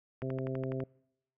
click train, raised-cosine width 0.5 ms, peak -28 dBFS, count 8, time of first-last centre 0.22-0.803 s, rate 12 Hz
harmonic tone, 131.5 Hz, C3, 9 cents sharp, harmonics 1 / 2 / 3 / 4 / 5, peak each -36 / -39 / -39 / -43 / -45 dBFS, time 0.22-0.84 s, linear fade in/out 5 ms
effects noise-tail reverb RT60 0.8 s tail -26 dB re dry

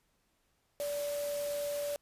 sine tone in noise, 579 Hz, D5, 25 cents flat, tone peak -33 dBFS, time 0.8-1.96 s, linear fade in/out 0 ms, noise white, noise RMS -44 dBFS, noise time 0.8-1.96 s, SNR +8 dB, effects pink hiss -75 dBFS RMS until 2.01 s + resampled to 32000 Hz

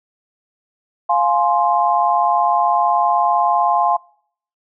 sine chord, F minor, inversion none, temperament just, 698.5 / 838.1 / 1047.7 Hz, F5 / Ab5 / C6, 0 / +16 / +2 cents, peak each -17 dBFS, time 1.09-3.97 s, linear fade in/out 10 ms, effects noise-tail reverb RT60 0.6 s tail -25 dB re dry

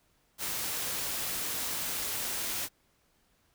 white noise, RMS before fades -34 dBFS, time 0.38-2.69 s, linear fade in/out 50 ms, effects pink hiss -70 dBFS RMS until 3.54 s

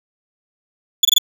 35% pulse tone bursts, 3446 Hz, A7, 37 cents flat, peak -6 dBFS, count 4, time 1.03-1.183 s, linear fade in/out 5 ms, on 21 ms, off 23 ms, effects none

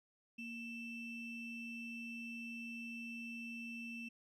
triangle ring-modulated tone, 1443 Hz, F#6, 44 cents flat, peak -39 dBFS, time 0.38-4.09 s, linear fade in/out 10 ms, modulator 1210 Hz, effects none

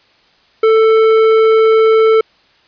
triangle tone with tanh clipping, 442.7 Hz, A4, 11 cents sharp, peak -8 dBFS, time 0.63-2.21 s, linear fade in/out 5 ms, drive 16 dB, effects white hiss -51 dBFS RMS until 2.67 s + resampled to 11025 Hz

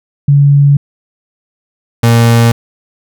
sine / 35% pulse tone pair in turn, 142.1 / 116.59 Hz, C#3 / A#2, +43 / +1 cents, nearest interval minor third, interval 342 cents, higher first, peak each -3 dBFS, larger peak neither, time 0.28-0.77 / 2.03-2.52 s, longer neither, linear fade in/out 5 ms, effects none

